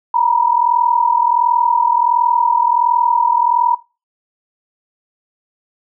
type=tone pair together; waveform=sine; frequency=932.3 / 973.7 Hz; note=A#5 / B5; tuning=0 / -25 cents; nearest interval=minor second; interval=75 cents; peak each=-14 dBFS; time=0.14-3.75 s; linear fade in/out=5 ms; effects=noise-tail reverb RT60 0.3 s tail -21 dB re dry